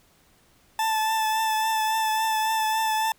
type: tone with vibrato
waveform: 40% pulse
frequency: 878 Hz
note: A5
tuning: 4 cents flat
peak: -21 dBFS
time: 0.79-3.12 s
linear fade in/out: 2 ms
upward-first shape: triangle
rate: 3.6 Hz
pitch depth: 25 cents each way
effects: pink hiss -60 dBFS RMS until 3.18 s